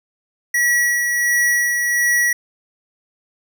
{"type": "tone with tremolo", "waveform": "square", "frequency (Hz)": 1929, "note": "B6", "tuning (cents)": -41, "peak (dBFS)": -14, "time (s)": [0.54, 2.33], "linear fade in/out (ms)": 5, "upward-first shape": "sine", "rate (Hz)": 1.4, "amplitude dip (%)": 35, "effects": []}